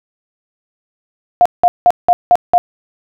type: tone bursts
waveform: sine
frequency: 708 Hz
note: F5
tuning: 23 cents sharp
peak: -4 dBFS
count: 6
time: 1.41-2.58 s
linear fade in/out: 0 ms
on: 45 ms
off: 180 ms
effects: none